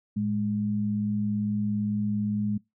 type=tone pair together; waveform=sine; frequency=110.03 / 207.7 Hz; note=A2 / G#3; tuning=0 / 0 cents; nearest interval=major seventh; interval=1100 cents; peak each=-32 / -25 dBFS; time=0.16-2.58 s; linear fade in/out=10 ms; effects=noise-tail reverb RT60 0.2 s tail -24 dB re dry